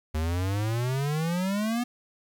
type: exponential sweep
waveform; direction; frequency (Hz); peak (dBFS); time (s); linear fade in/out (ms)
square; up; 76 to 246.9; -26; 0.14-1.84; 10
effects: 10-bit